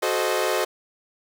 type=chord; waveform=sawtooth; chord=F# diminished seventh; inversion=none; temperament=equal with one note detuned; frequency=370 / 434.7 / 523.3 / 622.3 Hz; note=F#4 / A4 / C5 / Eb5; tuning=0 / -21 / 0 / 0 cents; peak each=-23 dBFS; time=0.02-0.65 s; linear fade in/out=10 ms; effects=none